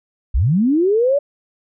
sine linear sweep, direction up, 43.65 to 585 Hz, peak -12 dBFS, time 0.34-1.19 s, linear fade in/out 10 ms, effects none

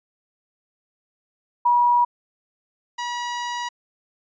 sine / sawtooth tone pair in turn, 965 / 965 Hz, B5 / B5, -40 / -40 cents, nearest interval unison, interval 0 cents, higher neither, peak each -14 / -22 dBFS, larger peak first, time 1.65-2.05 / 2.98-3.69 s, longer second, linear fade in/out 10 ms, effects resampled to 16000 Hz

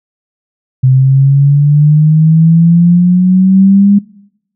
sine exponential sweep, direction up, 129 to 203.6 Hz, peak -3 dBFS, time 0.83-3.99 s, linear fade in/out 10 ms, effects noise-tail reverb RT60 0.8 s tail -21 dB re dry

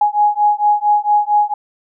sine beating tone pair, 831 / 835.4 Hz, G#5 / G#5, +1 / +10 cents, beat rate 4.4 Hz, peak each -14 / -14 dBFS, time 0.01-1.54 s, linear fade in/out 5 ms, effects none

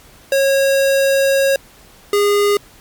square tone pair in turn, 546 / 409 Hz, C#5 / G#4, -26 / -26 cents, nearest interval perfect fourth, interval 500 cents, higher first, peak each -12 dBFS, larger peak neither, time 0.32-1.56 / 2.13-2.57 s, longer first, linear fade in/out 2 ms, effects pink hiss -45 dBFS RMS until 2.8 s + MP3 96 kbps

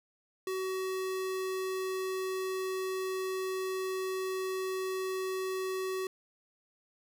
square tone, 376.8 Hz, F#4, 32 cents sharp, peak -33 dBFS, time 0.47-6.07 s, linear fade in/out 2 ms, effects none

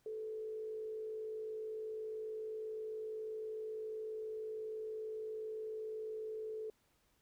sine tone with frequency modulation, 436.2 Hz, A4, 15 cents flat, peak -40 dBFS, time 0.06-6.7 s, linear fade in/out 2 ms, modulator 53.9 Hz, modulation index 0.31, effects pink hiss -75 dBFS RMS until 7.21 s

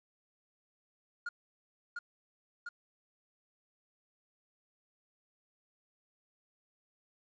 triangle tone with echo, 1421 Hz, F6, 30 cents sharp, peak -33 dBFS, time 1.26-1.29 s, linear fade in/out 5 ms, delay 700 ms, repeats 2, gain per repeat -2 dB, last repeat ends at 2.69 s, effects resampled to 16000 Hz + 11-bit

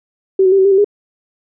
sine tone with pitch steps, 383.3 / 372.3 / 391.7 / 380.1 / 397.4 / 383.8 / 410.2 Hz, G4 / F#4 / G4 / F#4 / G4 / G4 / G#4, -39 / +11 / -1 / +47 / +24 / -37 / -21 cents, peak -7 dBFS, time 0.39-0.845 s, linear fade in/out 5 ms, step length 65 ms, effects none

